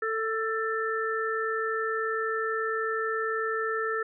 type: harmonic tone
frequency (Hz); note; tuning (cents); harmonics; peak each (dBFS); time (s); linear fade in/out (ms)
443.6; A4; +14; 1 / 3 / 4; -30 / -31 / -32; 0.02-4.03; 5
effects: none